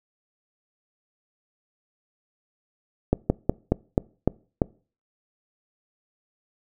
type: slowing click train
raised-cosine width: 2 ms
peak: -5 dBFS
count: 7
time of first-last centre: 3.13-4.618 s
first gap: 170 ms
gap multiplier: 1.15
effects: noise-tail reverb RT60 0.4 s tail -24 dB re dry